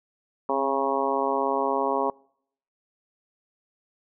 harmonic tone with a mistuned harmonic, 136.9 Hz, C#3, 21 cents flat, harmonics 2 / 3 / 4 / 5 / 6 / 7 / 8, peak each -32 / -29 / -29 / -31 / -31 / -28 / -31 dBFS, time 0.49-2.1 s, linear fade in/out 2 ms, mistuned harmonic 2, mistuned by -26 cents, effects noise-tail reverb RT60 0.7 s tail -26 dB re dry

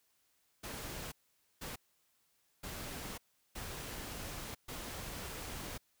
pink noise bursts at uneven times, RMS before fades -44 dBFS, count 5, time 0.63-1.12 / 1.61-1.76 / 2.63-3.18 / 3.55-4.55 / 4.68-5.78 s, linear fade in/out 10 ms, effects white hiss -75 dBFS RMS until 6 s

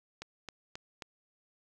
click train, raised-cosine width 0.2 ms, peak -24 dBFS, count 4, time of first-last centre 0.22-1.022 s, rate 3.74 Hz, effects none

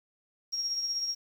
sine tone with tremolo, 5588 Hz, F8, in tune, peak -27 dBFS, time 0.52-1.15 s, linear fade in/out 20 ms, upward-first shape triangle, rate 16 Hz, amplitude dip 50%, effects 9-bit

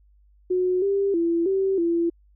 sine tone with pitch steps, 365.3 / 396.4 / 336.9 / 385.8 / 338.4 Hz, F#4 / G4 / E4 / G4 / E4, -22 / +19 / +38 / -28 / +45 cents, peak -19 dBFS, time 0.5-2.1 s, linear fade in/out 10 ms, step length 320 ms, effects added 50 Hz sine -54 dBFS peak until 2.35 s

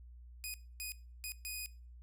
10% pulse tone bursts at uneven times, 2489 Hz, D#7, in tune, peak -31 dBFS, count 4, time 0.44-0.54 / 0.8-0.92 / 1.24-1.32 / 1.45-1.66 s, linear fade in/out 0 ms, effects noise-tail reverb RT60 0.4 s tail -21 dB re dry + added 60 Hz sine -51 dBFS peak until 2.02 s

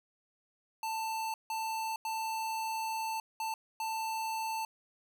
square tone bursts at uneven times, 888 Hz, A5, 16 cents sharp, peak -34 dBFS, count 5, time 0.83-1.34 / 1.5-1.96 / 2.05-3.2 / 3.4-3.54 / 3.8-4.65 s, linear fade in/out 2 ms, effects none

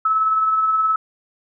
sine tone with tremolo, 1300 Hz, E6, 24 cents flat, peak -13 dBFS, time 0.05-0.96 s, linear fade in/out 5 ms, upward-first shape triangle, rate 19 Hz, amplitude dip 40%, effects none

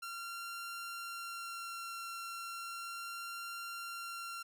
sawtooth tone with vibrato, 1373 Hz, F6, 30 cents flat, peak -38 dBFS, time 0.02-4.43 s, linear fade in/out 10 ms, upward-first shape sine, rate 0.35 Hz, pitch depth 9 cents each way, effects none

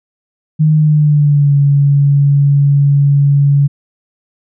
sine tone with pitch glide, 154.5 to 141.68 Hz, D#3 to C#3, -12 to +38 cents, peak -6 dBFS, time 0.59-3.68 s, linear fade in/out 20 ms, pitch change -150 cents, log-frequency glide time 0.74-1.55 s, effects none

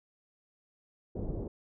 pink low-pass noise, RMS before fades -36 dBFS, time 1.15-1.48 s, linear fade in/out 5 ms, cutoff 550 Hz, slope 24 dB/octave, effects none

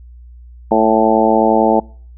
harmonic tone with a mistuned harmonic, 111.1 Hz, A2, 17 cents sharp, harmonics 2 / 3 / 4 / 5 / 6 / 7 / 8, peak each -17 / -17 / -17 / -17 / -17 / -17 / -17 dBFS, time 0.71-1.8 s, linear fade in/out 5 ms, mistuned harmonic 8, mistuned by -30 cents, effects noise-tail reverb RT60 0.5 s tail -26 dB re dry + added 60 Hz sine -35 dBFS peak until 2.17 s

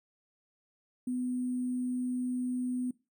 sine tone with sample-and-hold, 250.2 Hz, B3, 23 cents sharp, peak -30 dBFS, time 1.07-2.91 s, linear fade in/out 5 ms, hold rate 8820 Hz, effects noise-tail reverb RT60 0.3 s tail -22 dB re dry

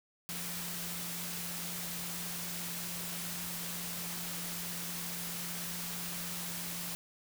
sine tone in noise, 173.4 Hz, F3, 12 cents flat, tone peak -45 dBFS, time 0.29-6.95 s, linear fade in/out 0 ms, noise white, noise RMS -40 dBFS, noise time 0.29-6.95 s, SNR -8 dB, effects none

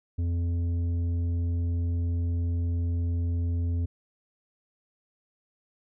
triangle tone with tanh clipping, 85.7 Hz, F2, 32 cents flat, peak -26 dBFS, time 0.18-3.86 s, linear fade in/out 10 ms, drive 12 dB, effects none

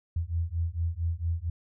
sine beating tone pair, 81.8 / 86.2 Hz, E2 / F2, -13 / -22 cents, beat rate 4.4 Hz, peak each -30 dBFS, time 0.16-1.5 s, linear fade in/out 5 ms, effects none

